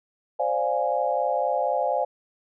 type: chord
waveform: sine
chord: D half-diminished seventh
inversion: third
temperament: equal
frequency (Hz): 523.3 / 587.3 / 698.5 / 830.6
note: C5 / D5 / F5 / Ab5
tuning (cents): 0 / 0 / 0 / 0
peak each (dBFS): -27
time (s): 0.39-2.05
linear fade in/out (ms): 10
effects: none